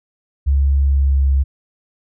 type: tone with pitch glide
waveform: sine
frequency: 69.3 to 68.03 Hz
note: C#2 to C#2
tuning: 0 to -32 cents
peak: -11 dBFS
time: 0.46-1.44 s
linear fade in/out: 20 ms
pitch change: -32 cents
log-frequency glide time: 0.82-1.32 s
effects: none